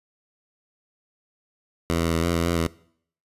10% pulse tone with pitch steps, 83.9 / 83.4 / 82.3 / 85.8 / 83.7 / 85.9 / 82.8 Hz, E2 / E2 / E2 / F2 / E2 / F2 / E2, +31 / +21 / -2 / -30 / +27 / -28 / +8 cents, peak -13 dBFS, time 1.9-2.67 s, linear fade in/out 0 ms, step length 110 ms, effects noise-tail reverb RT60 0.6 s tail -21 dB re dry + resampled to 32000 Hz

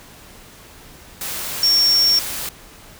sine tone in noise, 5500 Hz, F8, 27 cents flat, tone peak -12 dBFS, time 1.63-2.19 s, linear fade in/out 2 ms, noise white, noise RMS -27 dBFS, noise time 1.21-2.49 s, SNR +12 dB, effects pink hiss -43 dBFS RMS until 2.99 s

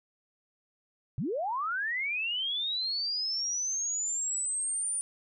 sine linear sweep, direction up, 103.83 to 9397 Hz, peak -29 dBFS, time 1.18-5.01 s, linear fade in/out 0 ms, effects none

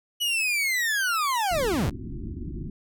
40% pulse linear sweep, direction down, 2960 to 34.26 Hz, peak -22 dBFS, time 0.2-1.91 s, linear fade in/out 20 ms
pink low-pass noise, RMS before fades -34 dBFS, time 1.51-2.7 s, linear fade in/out 5 ms, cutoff 360 Hz, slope 96 dB/octave
effects none

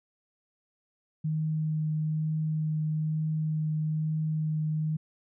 sine tone with vibrato, 155.56 Hz, D#3, in tune, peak -26 dBFS, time 1.24-4.97 s, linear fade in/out 10 ms, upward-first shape triangle, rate 1.1 Hz, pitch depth 11 cents each way, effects none

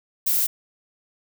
violet noise, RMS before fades -21 dBFS, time 0.26-0.47 s, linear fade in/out 10 ms, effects none

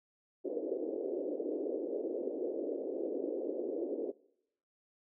white band-pass noise, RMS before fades -37 dBFS, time 0.44-4.12 s, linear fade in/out 20 ms, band 290 to 520 Hz, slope 48 dB/octave, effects noise-tail reverb RT60 0.8 s tail -23 dB re dry

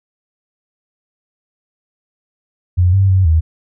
sine tone with pitch steps, 89.5 / 97.1 / 94.3 / 80.1 Hz, F2 / G2 / F#2 / E2, +43 / -16 / +33 / -49 cents, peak -8 dBFS, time 2.77-3.41 s, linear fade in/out 20 ms, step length 160 ms, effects none

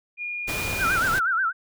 sine tone, 2429 Hz, D#7, 42 cents flat, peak -28 dBFS, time 0.17-1 s, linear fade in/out 50 ms
pink noise, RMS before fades -30 dBFS, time 0.47-1.2 s, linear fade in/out 20 ms
sine tone with vibrato, 1442 Hz, F#6, 45 cents flat, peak -20 dBFS, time 0.78-1.53 s, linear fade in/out 50 ms, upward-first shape sine, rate 8.3 Hz, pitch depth 160 cents each way
effects none

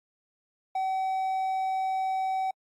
triangle tone, 761 Hz, F#5, 48 cents sharp, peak -24 dBFS, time 0.75-2.51 s, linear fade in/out 5 ms, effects AAC 64 kbps

